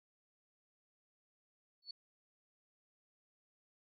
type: tone with exponential growth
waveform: sine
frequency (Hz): 4435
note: C#8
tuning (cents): 0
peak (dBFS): -40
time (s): 1.82-1.91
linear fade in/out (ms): 5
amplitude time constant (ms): 19
effects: none